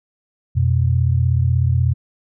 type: tone pair together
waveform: sine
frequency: 88 / 124.41 Hz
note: F2 / B2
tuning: +14 / +13 cents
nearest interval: tritone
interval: 599 cents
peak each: -16 dBFS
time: 0.55-1.94 s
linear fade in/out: 20 ms
effects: none